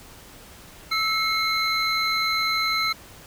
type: tone cluster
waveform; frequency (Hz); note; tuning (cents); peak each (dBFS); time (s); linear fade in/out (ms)
triangle; 1308 / 2160 / 4080; E6 / C#7 / C8; -14 / -45 / -44; -24; 0.91-2.93; 10
effects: pink hiss -46 dBFS RMS until 3.26 s